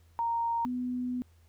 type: tone pair in turn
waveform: sine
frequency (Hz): 929 / 249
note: A#5 / B3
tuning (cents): -6 / +14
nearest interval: octave + major seventh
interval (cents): 2280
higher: first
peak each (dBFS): -27 / -30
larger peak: first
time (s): 0.19-0.65 / 0.65-1.22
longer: second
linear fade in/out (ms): 0
effects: added 83 Hz sine -58 dBFS peak until 1.48 s + pink hiss -69 dBFS RMS until 1.48 s